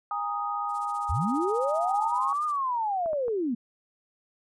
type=chord; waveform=sine; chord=Ab suspended second; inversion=none; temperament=equal with one note detuned; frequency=816.8 / 932.3 / 1244.5 Hz; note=Ab5 / Bb5 / Eb6; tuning=-29 / 0 / 0 cents; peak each=-32 / -36 / -30 dBFS; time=0.11-2.33 s; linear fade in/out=2 ms
type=noise with tremolo; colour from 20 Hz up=violet; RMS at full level=-43 dBFS; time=0.68-2.57 s; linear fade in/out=50 ms; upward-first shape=sine; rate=15 Hz; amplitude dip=90%
type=linear two-way sweep; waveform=sine; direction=up then down; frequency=56.6 to 1234 to 218.8 Hz; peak=-25 dBFS; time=1.09-3.55 s; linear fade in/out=10 ms; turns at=2.45 s
type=clicks; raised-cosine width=1 ms; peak=-28 dBFS; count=3; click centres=3.06 / 3.132 / 3.282 s
effects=resampled to 22050 Hz